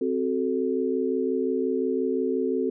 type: chord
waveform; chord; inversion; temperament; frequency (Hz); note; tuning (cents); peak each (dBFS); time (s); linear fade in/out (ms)
sine; F# diminished; second; equal with one note detuned; 261.6 / 374.3 / 440; C4 / F#4 / A4; 0 / +20 / 0; -27; 0.01-2.7; 5
effects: none